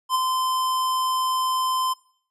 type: tone with ADSR envelope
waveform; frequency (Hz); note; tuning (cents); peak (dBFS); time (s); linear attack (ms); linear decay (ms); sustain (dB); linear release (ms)
square; 1032; C6; -24; -18; 0.09-1.94; 58; 19; -4; 17
effects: noise-tail reverb RT60 0.6 s tail -22 dB re dry + resampled to 32000 Hz